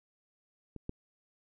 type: clicks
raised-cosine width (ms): 3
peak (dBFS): -30 / -23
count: 2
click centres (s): 0.763 / 0.894
effects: none